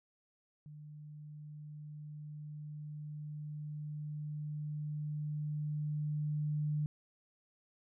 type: tone with level ramp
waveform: sine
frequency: 150 Hz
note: D3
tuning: 37 cents sharp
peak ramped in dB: -48 to -31 dBFS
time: 0.66-6.86 s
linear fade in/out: 0 ms
effects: none